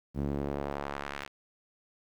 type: tone with band-pass filter sweep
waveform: sawtooth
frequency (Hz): 70.8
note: C#2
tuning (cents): +37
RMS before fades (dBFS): -35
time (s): 0.14-1.29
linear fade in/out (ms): 50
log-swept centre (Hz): 200 to 2400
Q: 0.98
effects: 10-bit